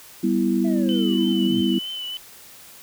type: chord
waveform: sine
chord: E minor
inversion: first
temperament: equal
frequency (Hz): 196 / 246.9 / 329.6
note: G3 / B3 / E4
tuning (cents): 0 / 0 / 0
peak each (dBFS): -22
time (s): 0.23-1.79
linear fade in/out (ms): 10
type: linear sweep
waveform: triangle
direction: down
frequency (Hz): 676 to 89.4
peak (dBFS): -30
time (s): 0.64-1.62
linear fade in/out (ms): 10
type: tone with vibrato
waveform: sine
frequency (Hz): 3014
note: F#7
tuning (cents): +31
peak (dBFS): -28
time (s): 0.89-2.17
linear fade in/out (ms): 0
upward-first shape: triangle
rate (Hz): 3.2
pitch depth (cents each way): 38
effects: white hiss -45 dBFS RMS until 2.82 s